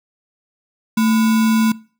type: tone with sample-and-hold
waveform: sine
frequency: 222.1 Hz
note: A3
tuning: 16 cents sharp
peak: -12 dBFS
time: 0.97-1.72 s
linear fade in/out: 5 ms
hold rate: 1225 Hz
effects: noise-tail reverb RT60 0.4 s tail -22 dB re dry